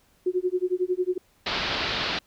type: tone with tremolo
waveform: sine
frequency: 364.4 Hz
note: F#4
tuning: 26 cents flat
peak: -19 dBFS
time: 0.26-1.18 s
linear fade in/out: 5 ms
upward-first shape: sine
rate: 11 Hz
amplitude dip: 100%
type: low-pass noise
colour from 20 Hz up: white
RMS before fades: -28 dBFS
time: 1.46-2.19 s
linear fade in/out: 5 ms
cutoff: 4600 Hz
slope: 48 dB/octave
effects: pink hiss -63 dBFS RMS until 2.26 s